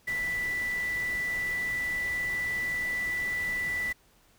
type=tone in noise; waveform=sine; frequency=1975.5 Hz; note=B6; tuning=in tune; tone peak=-28 dBFS; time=0.07-3.93 s; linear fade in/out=10 ms; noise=pink; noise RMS=-43 dBFS; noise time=0.07-3.93 s; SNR=+12 dB; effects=pink hiss -63 dBFS RMS until 4.38 s